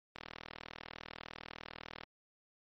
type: click train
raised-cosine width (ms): 0.3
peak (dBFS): -27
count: 76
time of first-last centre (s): 0.16-2.035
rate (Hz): 40
effects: MP3 32 kbps